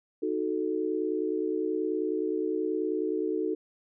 sine chord, D# diminished, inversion none, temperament equal, 311.1 / 370 / 440 Hz, D#4 / F#4 / A4, 0 / 0 / 0 cents, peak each -31 dBFS, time 0.22-3.55 s, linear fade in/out 10 ms, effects none

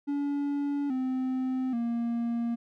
triangle tone with pitch steps, 285.3 / 258.6 / 234.4 Hz, C#4 / C4 / A#3, +50 / -20 / +10 cents, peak -25 dBFS, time 0.07-2.56 s, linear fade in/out 20 ms, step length 830 ms, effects none

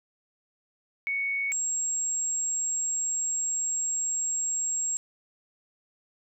sine tone pair in turn, 2223 / 7569 Hz, C#7 / A#8, +4 / +25 cents, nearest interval octave + major sixth, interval 2121 cents, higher second, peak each -26 dBFS, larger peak neither, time 1.07-1.52 / 1.52-4.97 s, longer second, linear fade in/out 0 ms, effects none

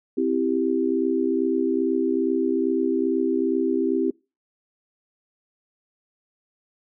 sine chord, C major, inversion none, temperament equal, 261.6 / 329.6 / 392 Hz, C4 / E4 / G4, 0 / 0 / 0 cents, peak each -24 dBFS, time 0.17-4.11 s, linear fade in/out 10 ms, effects noise-tail reverb RT60 0.3 s tail -26 dB re dry

